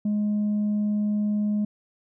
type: tone with tanh clipping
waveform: sine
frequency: 208.9 Hz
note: G#3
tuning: 10 cents sharp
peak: -22 dBFS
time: 0.05-1.65 s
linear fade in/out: 5 ms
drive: 1 dB
effects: none